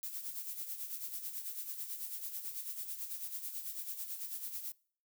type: noise with tremolo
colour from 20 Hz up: violet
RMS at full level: -40 dBFS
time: 0.03-4.72 s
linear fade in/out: 0 ms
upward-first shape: sine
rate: 9.1 Hz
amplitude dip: 60%
effects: noise-tail reverb RT60 0.5 s tail -24 dB re dry